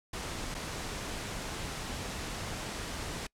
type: noise with dropouts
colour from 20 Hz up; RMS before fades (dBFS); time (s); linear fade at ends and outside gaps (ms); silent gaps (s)
pink; -38; 0.13-3.27; 5; 0.544-0.548
effects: noise-tail reverb RT60 0.1 s tail -25 dB re dry + low-pass 9000 Hz 12 dB/octave

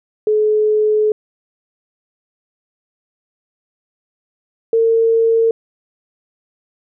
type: tone pair in turn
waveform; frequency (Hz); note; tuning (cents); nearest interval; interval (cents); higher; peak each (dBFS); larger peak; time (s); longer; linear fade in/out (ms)
sine; 427.2 / 454.4; G#4 / A#4; +49 / -44; minor second; 107; second; -11 / -10; second; 0.27-1.12 / 4.73-5.51; first; 2
effects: none

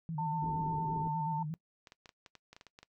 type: tone with vibrato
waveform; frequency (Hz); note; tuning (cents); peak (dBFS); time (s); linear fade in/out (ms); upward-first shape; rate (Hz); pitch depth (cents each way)
sine; 157.4; D#3; +20; -35; 0.09-1.54; 0; square; 8.5; 72
type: tone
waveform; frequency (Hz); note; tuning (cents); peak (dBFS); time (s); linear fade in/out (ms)
sine; 896; A5; +31; -33; 0.18-1.43; 5
type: low-pass noise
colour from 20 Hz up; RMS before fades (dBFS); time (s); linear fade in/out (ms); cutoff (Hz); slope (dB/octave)
white; -45; 0.42-1.08; 2; 450; 96
type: clicks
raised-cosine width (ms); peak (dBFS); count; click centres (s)
0.2; -34; 12; 1.872 / 1.921 / 2.058 / 2.092 / 2.262 / 2.353 / 2.53 / 2.565 / 2.611 / 2.667 / 2.789 / 2.83
effects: noise-tail reverb RT60 0.1 s tail -21 dB re dry

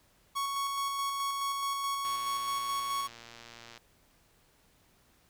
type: tone with tremolo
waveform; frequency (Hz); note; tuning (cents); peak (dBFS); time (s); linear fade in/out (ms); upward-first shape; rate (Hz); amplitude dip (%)
45% pulse; 1110; C#6; +2; -30; 0.35-3.08; 20; square; 4.7; 25
type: click train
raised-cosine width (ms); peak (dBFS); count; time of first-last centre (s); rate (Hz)
0.2; -31; 203; 2.05-3.776; 117
effects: pink hiss -66 dBFS RMS until 5.29 s

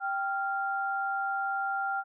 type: tone pair together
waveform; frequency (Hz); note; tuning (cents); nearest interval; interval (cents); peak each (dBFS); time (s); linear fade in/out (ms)
sine; 784 / 1390.9; G5 / F6; 0 / -7; minor seventh; 993; -31 / -31; 0-2.04; 50
effects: none

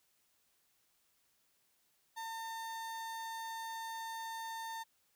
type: tone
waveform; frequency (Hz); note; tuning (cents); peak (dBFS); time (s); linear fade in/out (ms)
35% pulse; 904; A5; +47; -39; 2.16-4.84; 20
effects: white hiss -75 dBFS RMS until 5.15 s

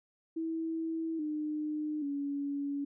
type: tone with pitch steps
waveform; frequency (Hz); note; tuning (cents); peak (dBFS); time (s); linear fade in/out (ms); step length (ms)
sine; 325.2 / 303.4 / 283.1; E4 / D#4 / C#4; -23 / -44 / +37; -32; 0.36-2.85; 10; 830
effects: none

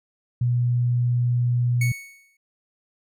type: tone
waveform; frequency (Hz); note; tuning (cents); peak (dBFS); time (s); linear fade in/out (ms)
sine; 121.8; B2; -24; -18; 0.41-1.92; 5
type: tone with exponential decay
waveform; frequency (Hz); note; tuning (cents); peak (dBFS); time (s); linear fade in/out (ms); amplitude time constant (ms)
45% pulse; 2218; C#7; 0; -24; 1.81-2.37; 5; 120
effects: none

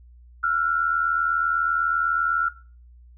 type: tone pair together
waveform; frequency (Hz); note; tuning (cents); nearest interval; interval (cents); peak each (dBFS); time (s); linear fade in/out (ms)
sine; 1346 / 1426; E6 / F6; +36 / +36; minor second; 100; -22; 0.43-2.49; 10
effects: noise-tail reverb RT60 0.4 s tail -20 dB re dry + added 60 Hz sine -46 dBFS peak until 3.17 s

